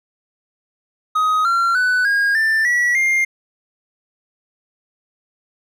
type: tone with pitch steps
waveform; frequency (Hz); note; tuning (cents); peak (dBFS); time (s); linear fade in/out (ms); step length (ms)
triangle; 1257 / 1370.8 / 1494.8 / 1630.1 / 1777.7 / 1938.6 / 2114; D#6 / F6 / F#6 / G#6 / A6 / B6 / C7; +17 / -33 / +17 / -33 / +17 / -33 / +17; -12; 1.15-3.25; 10; 300
effects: none